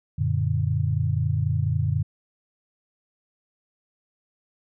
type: chord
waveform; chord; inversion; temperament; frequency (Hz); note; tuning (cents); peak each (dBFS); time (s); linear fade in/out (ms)
sine; Gb augmented; none; equal; 92.5 / 116.54 / 146.83; Gb2 / Bb2 / D3; 0 / 0 / 0; -25; 0.18-2.03; 10
effects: none